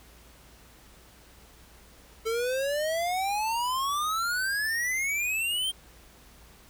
square exponential sweep, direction up, 440 to 3203 Hz, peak -27 dBFS, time 2.25-5.72 s, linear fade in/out 20 ms, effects added 57 Hz sine -56 dBFS peak until 6.69 s + pink hiss -55 dBFS RMS until 6.69 s

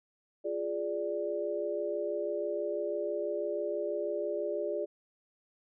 sine chord, D diminished, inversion first, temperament equal, 349.2 / 415.3 / 587.3 Hz, F4 / Ab4 / D5, 0 / 0 / 0 cents, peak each -37 / -35 / -34 dBFS, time 0.44-4.86 s, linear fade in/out 20 ms, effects none

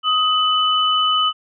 sine tone pair together, 1255 / 2995 Hz, D#6 / F#7, +15 / +20 cents, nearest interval octave + minor third, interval 1505 cents, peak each -17 dBFS, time 0.03-1.33 s, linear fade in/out 50 ms, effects none

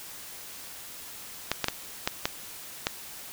clicks, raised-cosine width 0.2 ms, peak -7 dBFS, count 6, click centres 1.516 / 1.643 / 1.684 / 2.075 / 2.255 / 2.869 s, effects white hiss -43 dBFS RMS until 3.32 s

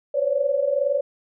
sine tone cluster, 513 / 550 / 572 Hz, C5 / C#5 / D5, -34 / -14 / -46 cents, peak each -26 / -25 / -21 dBFS, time 0.14-1.01 s, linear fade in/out 10 ms, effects none

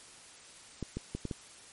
clicks, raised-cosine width 3 ms, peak -22 dBFS, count 5, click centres 0.827 / 0.97 / 1.15 / 1.253 / 1.312 s, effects white hiss -53 dBFS RMS until 1.72 s + MP3 48 kbps

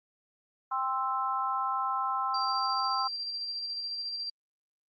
sine chord, C major, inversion second, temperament equal with one note detuned, 790.4 / 1046.5 / 1318.5 Hz, G5 / C6 / E6, +14 / 0 / 0 cents, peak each -34 / -31 / -32 dBFS, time 0.71-3.08 s, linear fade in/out 10 ms
sine tone with tremolo, 4721 Hz, D8, 8 cents sharp, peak -32 dBFS, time 2.34-4.3 s, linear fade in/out 5 ms, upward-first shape square, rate 14 Hz, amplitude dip 25%
effects Opus 48 kbps

